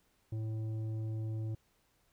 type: tone with tanh clipping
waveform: sine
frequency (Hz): 110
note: A2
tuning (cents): 0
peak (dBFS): -36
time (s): 0.32-1.55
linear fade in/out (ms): 5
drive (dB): 9
effects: pink hiss -73 dBFS RMS until 2.12 s